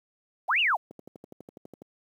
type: linear two-way sweep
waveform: sine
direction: up then down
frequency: 577 to 2955 to 577 Hz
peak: -21 dBFS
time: 0.48-0.77 s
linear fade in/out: 20 ms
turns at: 0.6 s
type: click train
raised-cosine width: 2 ms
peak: -29 dBFS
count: 12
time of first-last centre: 0.91-1.819 s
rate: 12.1 Hz
effects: high-pass 200 Hz 12 dB/octave + 10-bit